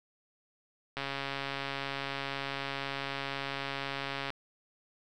click train, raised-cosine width 0.3 ms, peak -19 dBFS, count 461, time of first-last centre 0.97-4.303 s, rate 138 Hz, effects none

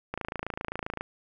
click train, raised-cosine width 0.5 ms, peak -17 dBFS, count 25, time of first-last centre 0.14-1.01 s, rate 27.6 Hz, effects none

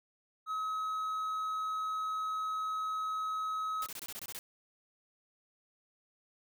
triangle tone, 1278 Hz, D#6, 46 cents sharp, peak -31 dBFS, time 0.46-3.88 s, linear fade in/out 50 ms
white noise bursts, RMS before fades -43 dBFS, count 9, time 3.82-4.39 s, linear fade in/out 0 ms, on 42 ms, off 24 ms
effects none

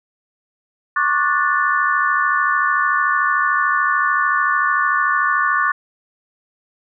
sine chord, D major seventh, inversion third, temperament just, 1101.2 / 1174.7 / 1468.3 / 1762 Hz, C#6 / D6 / F#6 / A6, -12 / 0 / -14 / +2 cents, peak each -20 dBFS, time 0.96-5.72 s, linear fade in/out 5 ms, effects none

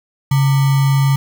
sine tone with sample-and-hold, 137.6 Hz, C#3, 12 cents flat, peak -10 dBFS, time 0.31-1.16 s, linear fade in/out 5 ms, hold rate 1050 Hz, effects none

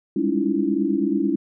sine tone cluster, 198.6 / 207.7 / 281.6 / 317.8 / 340.7 Hz, G3 / G#3 / C#4 / D#4 / F4, +23 / 0 / +27 / +37 / -43 cents, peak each -28 / -27 / -23 / -24 / -25 dBFS, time 0.16-1.36 s, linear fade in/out 5 ms, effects none

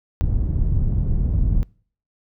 pink low-pass noise, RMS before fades -19 dBFS, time 0.21-1.63 s, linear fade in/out 0 ms, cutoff 120 Hz, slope 12 dB/octave, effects noise-tail reverb RT60 0.5 s tail -26 dB re dry

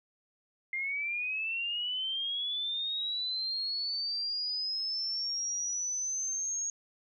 sine linear sweep, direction up, 2093 to 6600 Hz, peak -31 dBFS, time 0.73-6.7 s, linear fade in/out 2 ms, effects none

